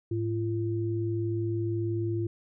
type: tone pair together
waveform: sine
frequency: 107.57 / 341.5 Hz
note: A2 / F4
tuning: -39 / -39 cents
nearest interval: octave + minor sixth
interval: 2000 cents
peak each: -29 / -30 dBFS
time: 0.11-2.27 s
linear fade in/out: 5 ms
effects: none